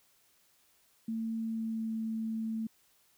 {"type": "tone with pitch glide", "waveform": "sine", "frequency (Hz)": [224.7, 222.6], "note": ["A3", "A3"], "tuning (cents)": [37, 20], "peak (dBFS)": -32, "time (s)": [1.08, 2.67], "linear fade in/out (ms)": 5, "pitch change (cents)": -17, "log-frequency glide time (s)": [1.47, 1.95], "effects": ["white hiss -68 dBFS RMS until 3.17 s"]}